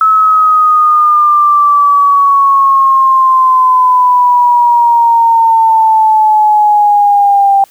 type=exponential sweep; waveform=sine; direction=down; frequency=1300 to 787 Hz; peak=-4 dBFS; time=0.01-7.64 s; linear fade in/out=2 ms; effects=white hiss -45 dBFS RMS until 7.7 s